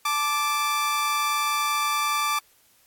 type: tone pair together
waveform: sawtooth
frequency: 870.7 / 1174.7 Hz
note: A5 / D6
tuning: -18 / 0 cents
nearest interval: perfect fourth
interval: 518 cents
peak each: -28 / -19 dBFS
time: 0.05-2.39 s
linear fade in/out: 5 ms
effects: white hiss -60 dBFS RMS until 2.86 s + AAC 64 kbps